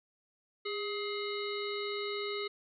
harmonic tone with a mistuned harmonic, 421.6 Hz, G#4, 26 cents sharp, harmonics 1 / 3 / 5 / 7 / 9 / 10, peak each -36 / -43 / -42 / -47 / -44 / -46 dBFS, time 0.65-2.48 s, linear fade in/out 10 ms, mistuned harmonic 1, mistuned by -53 cents, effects none

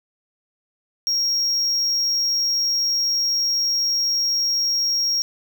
triangle tone, 5588 Hz, F8, in tune, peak -17 dBFS, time 1.07-5.22 s, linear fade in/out 0 ms, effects none

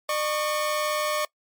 sawtooth tone pair together, 603.5 / 1108.7 Hz, D5 / C#6, +47 / 0 cents, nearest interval major seventh, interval 1053 cents, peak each -22 / -24 dBFS, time 0.09-1.25 s, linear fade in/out 2 ms, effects noise-tail reverb RT60 0.1 s tail -23 dB re dry + MP3 96 kbps

